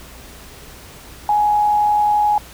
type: tone with amplitude modulation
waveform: sine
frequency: 836 Hz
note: G#5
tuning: 11 cents sharp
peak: -11 dBFS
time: 1.29-2.38 s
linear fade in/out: 2 ms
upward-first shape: sine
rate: 91.4 Hz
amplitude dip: 30%
effects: added 60 Hz sine -43 dBFS peak until 2.53 s + pink hiss -40 dBFS RMS until 2.53 s